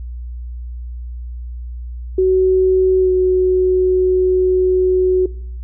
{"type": "tone with pitch glide", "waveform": "sine", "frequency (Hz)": [374.3, 369.6], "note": ["F#4", "F#4"], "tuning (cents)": [20, -2], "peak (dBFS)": -10, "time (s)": [2.18, 5.26], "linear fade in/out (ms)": 5, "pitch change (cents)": -22, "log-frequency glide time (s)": [3, 3.1], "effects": ["noise-tail reverb RT60 0.6 s tail -21 dB re dry", "added 60 Hz sine -25 dBFS peak until 5.63 s"]}